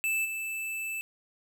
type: tone with level steps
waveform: square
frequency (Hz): 2637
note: E7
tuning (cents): 0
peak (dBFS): -27 / -33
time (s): 0.04-1.01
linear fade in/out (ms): 0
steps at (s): 0.24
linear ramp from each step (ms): 20
effects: none